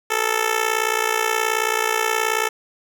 10% pulse tone with amplitude modulation, 440 Hz, A4, in tune, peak -7 dBFS, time 0.1-2.49 s, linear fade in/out 10 ms, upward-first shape sine, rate 58.7 Hz, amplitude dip 80%, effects none

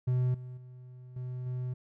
triangle tone with level steps, 125.9 Hz, B2, 34 cents sharp, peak -23 / -38 / -44 / -33 / -30 dBFS, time 0.07-1.74 s, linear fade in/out 10 ms, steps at 0.34 / 0.57 / 1.16 / 1.46 s, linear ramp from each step 5 ms, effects none

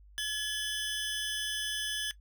25% pulse tone pair together, 1708 / 3056 Hz, G#6 / G7, +48 / -45 cents, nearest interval minor seventh, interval 1007 cents, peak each -29 / -34 dBFS, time 0.18-2.11 s, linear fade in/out 0 ms, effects noise-tail reverb RT60 0.1 s tail -18 dB re dry + added 50 Hz sine -53 dBFS peak until 2.2 s

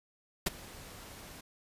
pink noise with ADSR envelope, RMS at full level -26 dBFS, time 0.46-1.41 s, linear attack 8 ms, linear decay 20 ms, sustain -23 dB, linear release 7 ms, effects resampled to 32000 Hz

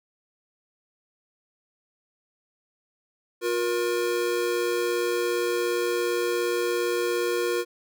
square tone pair together, 357.2 / 474.5 Hz, F4 / A#4, +39 / +31 cents, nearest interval perfect fourth, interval 492 cents, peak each -27 dBFS, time 3.41-7.65 s, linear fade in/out 50 ms, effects none

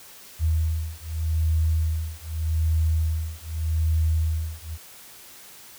sine beating tone pair, 79.4 / 80.23 Hz, D#2 / E2, +36 / -46 cents, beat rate 0.83 Hz, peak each -24 dBFS, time 0.39-4.78 s, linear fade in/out 50 ms, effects white hiss -46 dBFS RMS until 5.78 s

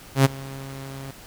sawtooth tone with ADSR envelope, 135.5 Hz, C#3, 39 cents flat, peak -7 dBFS, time 0.15-1.11 s, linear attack 100 ms, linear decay 20 ms, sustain -23 dB, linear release 4 ms, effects pink hiss -45 dBFS RMS until 1.26 s

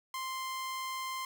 sawtooth tone, 1046.5 Hz, C6, in tune, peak -32 dBFS, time 0.14-1.25 s, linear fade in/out 2 ms, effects none

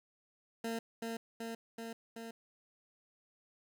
20% pulse tone with echo, 228.3 Hz, A#3, 36 cents flat, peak -31 dBFS, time 0.64-0.79 s, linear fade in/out 5 ms, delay 380 ms, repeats 4, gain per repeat -2 dB, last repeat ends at 2.31 s, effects none

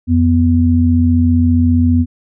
sine tone pair together, 87.31 / 246.9 Hz, F2 / B3, 0 / 0 cents, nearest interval octave + tritone, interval 1800 cents, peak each -11 dBFS, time 0.07-2.06 s, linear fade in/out 50 ms, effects none

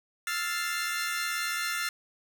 sawtooth chord, F major seventh, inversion third, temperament equal, 1318.5 / 1396.9 / 1760 / 2093 Hz, E6 / F6 / A6 / C7, 0 / 0 / 0 / 0 cents, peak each -34 / -30 / -31 / -32 dBFS, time 0.27-1.89 s, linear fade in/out 2 ms, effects none

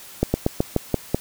slowing click train, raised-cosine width 2 ms, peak -4 dBFS, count 7, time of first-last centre 0.23-1.145 s, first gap 110 ms, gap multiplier 1.13, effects white hiss -42 dBFS RMS until 1.2 s

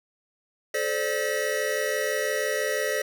square tone cluster, 430.8 / 522 / 588 / 1925 Hz, A4 / C5 / D5 / B6, -37 / -4 / +2 / -45 cents, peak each -31 dBFS, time 0.74-3.02 s, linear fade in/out 5 ms, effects none

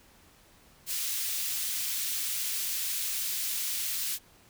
white high-pass noise, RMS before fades -32 dBFS, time 0.86-4.19 s, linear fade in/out 50 ms, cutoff 2500 Hz, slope 12 dB/octave, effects pink hiss -59 dBFS RMS until 4.49 s

